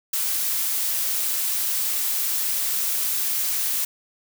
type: noise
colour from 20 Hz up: blue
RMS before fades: -24 dBFS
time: 0.13-3.85 s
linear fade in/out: 5 ms
effects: none